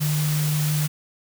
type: tone in noise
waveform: sine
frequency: 151 Hz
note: D3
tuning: 48 cents sharp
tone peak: -20 dBFS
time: 0-0.88 s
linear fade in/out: 20 ms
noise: white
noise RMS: -30 dBFS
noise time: 0-0.88 s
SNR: +7 dB
effects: none